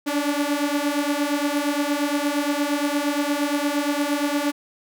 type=beating tone pair; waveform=sawtooth; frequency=285.4 / 294 Hz; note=D4 / D4; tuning=-49 / +2 cents; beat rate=8.6 Hz; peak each=-20 dBFS; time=0.06-4.52 s; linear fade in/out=20 ms; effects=none